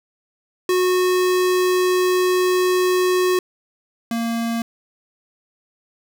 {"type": "tone pair in turn", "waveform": "square", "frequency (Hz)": [365.6, 230.9], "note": ["F#4", "A#3"], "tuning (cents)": [-21, -16], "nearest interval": "minor sixth", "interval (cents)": 795, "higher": "first", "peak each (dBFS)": [-16, -21], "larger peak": "first", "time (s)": [[0.69, 3.39], [4.11, 4.62]], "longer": "first", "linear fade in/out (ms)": 2, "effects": []}